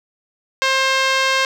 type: tone with band-pass filter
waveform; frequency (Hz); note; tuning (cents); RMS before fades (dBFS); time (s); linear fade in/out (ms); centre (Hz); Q
5% pulse; 531; C5; +25; -17; 0.62-1.45; 0; 1200; 0.54
effects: none